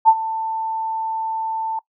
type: tone with ADSR envelope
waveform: sine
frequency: 890 Hz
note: A5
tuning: 20 cents sharp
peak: -5 dBFS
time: 0.05-1.79 s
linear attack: 34 ms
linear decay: 55 ms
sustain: -16 dB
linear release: 3 ms
effects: noise-tail reverb RT60 0.1 s tail -20 dB re dry